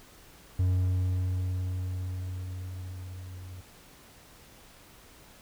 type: tone with level ramp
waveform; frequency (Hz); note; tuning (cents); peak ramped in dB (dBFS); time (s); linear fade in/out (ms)
triangle; 91.8; F#2; -13; -20 to -39; 0.59-3.61; 5
effects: pink hiss -54 dBFS RMS until 5.41 s